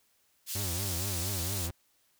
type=high-pass noise; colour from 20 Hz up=pink; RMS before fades=-36 dBFS; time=0.46-1.7 s; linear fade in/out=50 ms; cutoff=4800 Hz; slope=12 dB/octave
type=tone with vibrato; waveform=40% pulse; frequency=92.1 Hz; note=F#2; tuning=7 cents flat; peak=-33 dBFS; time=0.55-1.71 s; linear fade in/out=5 ms; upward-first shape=triangle; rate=4.3 Hz; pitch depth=210 cents each way
effects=white hiss -70 dBFS RMS until 2.19 s